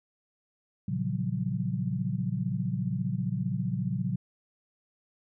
sine chord, Gb major seventh, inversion first, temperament equal with one note detuned, 116.54 / 138.59 / 174.61 / 189.65 Hz, Bb2 / Db3 / F3 / Gb3, 0 / 0 / 0 / +43 cents, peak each -33 dBFS, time 0.88-4.16 s, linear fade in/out 5 ms, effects none

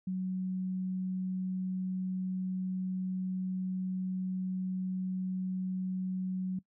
sine tone, 185.9 Hz, F#3, 8 cents sharp, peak -31 dBFS, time 0.07-6.59 s, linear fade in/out 5 ms, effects noise-tail reverb RT60 0.1 s tail -20 dB re dry

